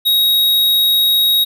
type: tone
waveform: square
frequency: 3789 Hz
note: A#7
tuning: 27 cents sharp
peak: -11 dBFS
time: 0.05-1.45 s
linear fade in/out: 20 ms
effects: none